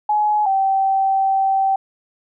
sine tone pair in turn, 843 / 774.9 Hz, G#5 / G5, +26 / -20 cents, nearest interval minor second, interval 146 cents, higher first, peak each -14 dBFS, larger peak neither, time 0.09-0.46 / 0.46-1.76 s, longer second, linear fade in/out 5 ms, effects none

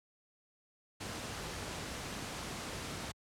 pink noise, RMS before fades -41 dBFS, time 1-3.12 s, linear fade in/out 10 ms, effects high-pass 60 Hz 12 dB/octave + low-pass 9000 Hz 12 dB/octave

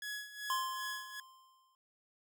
sawtooth tone with tremolo, 1683 Hz, G#6, 23 cents sharp, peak -35 dBFS, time 0.02-1.2 s, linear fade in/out 2 ms, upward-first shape sine, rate 2.6 Hz, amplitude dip 75%
square tone with exponential decay, 1046.5 Hz, C6, in tune, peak -32 dBFS, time 0.5-1.75 s, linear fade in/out 1 ms, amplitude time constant 270 ms
effects none

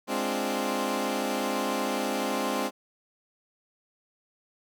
15% pulse chord, D half-diminished seventh, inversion second, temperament equal, 207.7 / 261.6 / 293.7 / 349.2 Hz, Ab3 / C4 / D4 / F4, 0 / 0 / 0 / 0 cents, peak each -26 / -24 / -28 / -29 dBFS, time 0.07-2.71 s, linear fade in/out 50 ms, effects none

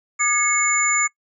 sine tone cluster, 1206 / 1677 / 2187 / 7040 Hz, D6 / G#6 / C#7 / A8, +46 / +16 / -24 / 0 cents, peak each -23 / -29 / -20 / -21 dBFS, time 0.19-1.08 s, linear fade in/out 20 ms, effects noise-tail reverb RT60 0.1 s tail -22 dB re dry

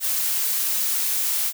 blue noise, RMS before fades -23 dBFS, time 0-1.53 s, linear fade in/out 50 ms, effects none

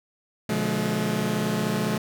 sawtooth chord, B diminished seventh, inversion none, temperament just, 123.47 / 148.16 / 177.8 / 213.4 Hz, B2 / D3 / F3 / Ab3, 0 / +16 / +31 / +47 cents, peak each -28 / -28 / -25 / -22 dBFS, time 0.49-1.98 s, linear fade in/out 5 ms, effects none

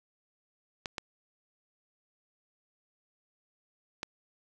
clicks, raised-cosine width 0.2 ms, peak -17 dBFS, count 3, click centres 0.858 / 0.982 / 4.031 s, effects none

